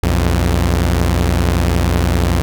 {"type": "tone pair together", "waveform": "sawtooth", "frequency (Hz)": [61.41, 86.8], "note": ["B1", "F2"], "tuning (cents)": [-9, -10], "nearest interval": "tritone", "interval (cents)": 599, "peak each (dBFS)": -11, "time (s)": [0.03, 2.42], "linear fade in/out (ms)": 0, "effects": []}